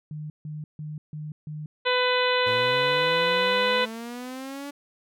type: tone bursts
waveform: sine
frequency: 152 Hz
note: D#3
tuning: 40 cents flat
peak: -32 dBFS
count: 5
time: 0.11-1.66 s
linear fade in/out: 2 ms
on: 190 ms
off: 150 ms
type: harmonic tone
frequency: 500 Hz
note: B4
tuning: 21 cents sharp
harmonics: 1 / 2 / 3 / 4 / 5 / 6 / 7 / 8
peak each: -24 / -27 / -29 / -30 / -31 / -32 / -32 / -33 dBFS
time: 1.85-3.86 s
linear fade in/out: 20 ms
type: linear sweep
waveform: sawtooth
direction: up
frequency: 109.9 to 287.4 Hz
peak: -30 dBFS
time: 2.46-4.71 s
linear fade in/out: 10 ms
effects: none